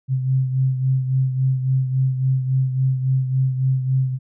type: beating tone pair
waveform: sine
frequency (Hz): 130.81 / 134.41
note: C3 / C3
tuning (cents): 0 / +47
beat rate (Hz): 3.6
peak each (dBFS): -17 / -25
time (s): 0.08-4.19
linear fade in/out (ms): 50
effects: none